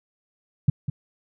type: tone with echo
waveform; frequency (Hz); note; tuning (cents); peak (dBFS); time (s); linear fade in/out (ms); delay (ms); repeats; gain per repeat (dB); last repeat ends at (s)
sine; 138.7; C#3; +1; -11; 0.68-0.7; 5; 200; 1; -10; 0.9
effects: none